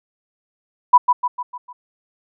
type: tone with echo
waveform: sine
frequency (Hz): 987.8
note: B5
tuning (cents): 0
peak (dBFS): -4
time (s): 0.93-0.98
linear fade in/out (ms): 10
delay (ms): 150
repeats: 5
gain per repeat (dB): -6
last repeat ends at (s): 1.73
effects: none